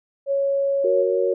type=tone; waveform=sine; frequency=554 Hz; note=C#5; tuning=1 cent flat; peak=-18 dBFS; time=0.26-1.06 s; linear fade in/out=50 ms
type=chord; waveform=sine; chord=F# major; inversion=none; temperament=equal; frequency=370 / 466.2 / 554.4 Hz; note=F#4 / A#4 / C#5; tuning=0 / 0 / 0 cents; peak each=-22 dBFS; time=0.84-1.34 s; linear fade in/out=5 ms
effects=none